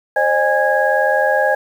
sine tone cluster, 529 / 608 / 821 / 1651 Hz, C5 / D#5 / G#5 / G#6, +19 / -40 / -20 / -11 cents, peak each -18 dBFS, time 0.16-1.55 s, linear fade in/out 5 ms, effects 7-bit

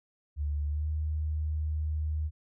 sine tone with pitch glide, 73.3 to 76.9 Hz, D2 to D#2, -3 to -20 cents, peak -28 dBFS, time 0.36-2.31 s, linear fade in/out 50 ms, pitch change +83 cents, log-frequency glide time 0.67-0.88 s, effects none

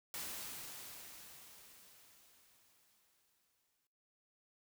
white noise with exponential decay, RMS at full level -43 dBFS, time 0.14-3.87 s, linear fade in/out 1 ms, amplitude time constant 810 ms, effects noise-tail reverb RT60 0.6 s tail -19 dB re dry

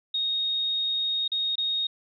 sine tone with dropouts, 3729 Hz, A#7, in tune, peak -24 dBFS, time 0.14-1.87 s, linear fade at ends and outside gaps 5 ms, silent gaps 1.279-1.317 / 1.556-1.58 s, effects none

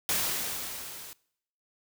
white noise with level ramp, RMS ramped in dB -27 to -45 dBFS, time 0.09-1.13 s, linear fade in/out 0 ms, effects noise-tail reverb RT60 0.7 s tail -23 dB re dry

